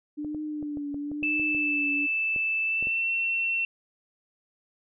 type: tone with vibrato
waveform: sine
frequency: 295.7 Hz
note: D4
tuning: 12 cents sharp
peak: -30 dBFS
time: 0.17-2.07 s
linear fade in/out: 20 ms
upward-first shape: triangle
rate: 1 Hz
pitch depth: 60 cents each way
type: clicks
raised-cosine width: 2 ms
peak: -28 dBFS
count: 12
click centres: 0.247 / 0.347 / 0.627 / 0.772 / 0.944 / 1.116 / 1.227 / 1.397 / 1.548 / 2.362 / 2.826 / 2.871 s
type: tone with pitch glide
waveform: sine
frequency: 2637 to 2705 Hz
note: E7 to E7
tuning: 0 to +44 cents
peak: -24 dBFS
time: 1.23-3.65 s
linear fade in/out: 2 ms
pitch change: +44 cents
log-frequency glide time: 2.65-3.09 s
effects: none

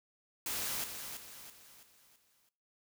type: noise with echo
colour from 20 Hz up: white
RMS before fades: -37 dBFS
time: 0.46-0.84 s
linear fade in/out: 2 ms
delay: 330 ms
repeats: 5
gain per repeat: -7 dB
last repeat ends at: 2.49 s
effects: noise-tail reverb RT60 0.4 s tail -18 dB re dry

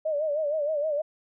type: tone with vibrato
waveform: sine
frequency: 603 Hz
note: D5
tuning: 46 cents sharp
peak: -24 dBFS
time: 0.05-1.02 s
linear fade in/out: 10 ms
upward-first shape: sine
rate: 6.4 Hz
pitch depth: 96 cents each way
effects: none

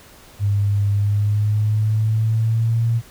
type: tone with pitch glide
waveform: sine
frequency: 101.4 to 115.81 Hz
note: G#2 to A#2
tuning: -41 to -11 cents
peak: -15 dBFS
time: 0.39-3.02 s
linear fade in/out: 50 ms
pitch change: +230 cents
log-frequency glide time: 0.93-2.91 s
effects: pink hiss -46 dBFS RMS until 3.1 s

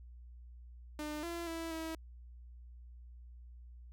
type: tone with pitch steps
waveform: sawtooth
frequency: 301 / 340.3 / 329.3 / 323 Hz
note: D4 / F4 / E4 / E4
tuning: +43 / -45 / -2 / -35 cents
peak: -35 dBFS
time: 0.99-1.95 s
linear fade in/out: 2 ms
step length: 240 ms
effects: added 60 Hz sine -50 dBFS peak until 3.92 s

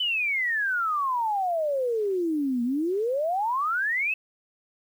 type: exponential two-way sweep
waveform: sine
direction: down then up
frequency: 3047 to 233.1 to 2671 Hz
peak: -23 dBFS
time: 0-4.14 s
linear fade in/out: 5 ms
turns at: 2.63 s
effects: 9-bit

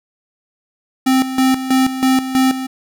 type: tone with tremolo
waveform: square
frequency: 261.6 Hz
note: C4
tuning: in tune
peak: -11 dBFS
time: 1.06-2.67 s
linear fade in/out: 10 ms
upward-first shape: square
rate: 3.1 Hz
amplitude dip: 70%
effects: none

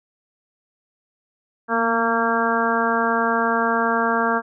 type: harmonic tone with a mistuned harmonic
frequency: 229.3 Hz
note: A#3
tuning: 28 cents flat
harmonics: 1 / 2 / 3 / 4 / 5 / 6 / 7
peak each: -25 / -25 / -25 / -25 / -25 / -25 / -25 dBFS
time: 1.68-4.42 s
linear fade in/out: 50 ms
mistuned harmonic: 1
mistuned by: +27 cents
effects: none

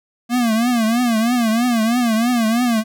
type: tone with vibrato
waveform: square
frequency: 233.1 Hz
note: A#3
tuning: in tune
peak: -15 dBFS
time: 0.29-2.84 s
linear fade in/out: 50 ms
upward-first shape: triangle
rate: 3.1 Hz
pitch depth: 140 cents each way
effects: none

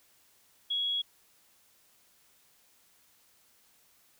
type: tone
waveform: sine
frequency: 3332 Hz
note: G#7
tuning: 5 cents sharp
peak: -28 dBFS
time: 0.7-1.02 s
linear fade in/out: 10 ms
effects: white hiss -65 dBFS RMS until 4.19 s

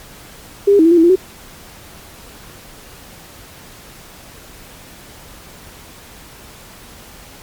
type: tone with pitch steps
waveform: sine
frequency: 401.3 / 404.2 / 320 / 332.4 / 348 / 325.9 / 345 / 374.9 Hz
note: G4 / G#4 / D#4 / E4 / F4 / E4 / F4 / F#4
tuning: +41 / -47 / +49 / +15 / -6 / -20 / -21 / +23 cents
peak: -6 dBFS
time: 0.67-1.158 s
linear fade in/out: 10 ms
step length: 61 ms
effects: pink hiss -39 dBFS RMS until 7.42 s + MP3 96 kbps

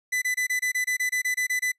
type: tone bursts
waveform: 45% pulse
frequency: 2000 Hz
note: B6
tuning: 21 cents sharp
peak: -23 dBFS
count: 13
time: 0.12-1.72 s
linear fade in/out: 10 ms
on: 100 ms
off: 25 ms
effects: noise-tail reverb RT60 0.1 s tail -23 dB re dry + resampled to 32000 Hz

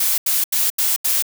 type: noise bursts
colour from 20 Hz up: blue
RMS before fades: -18 dBFS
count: 5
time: 0-1.224 s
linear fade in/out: 5 ms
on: 180 ms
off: 81 ms
effects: none

